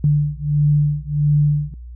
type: beating tone pair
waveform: sine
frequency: 146.83 / 148.33 Hz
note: D3 / D3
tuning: 0 / +18 cents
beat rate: 1.5 Hz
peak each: -17 dBFS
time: 0.04-1.74 s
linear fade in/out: 2 ms
effects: added 60 Hz sine -32 dBFS peak until 1.95 s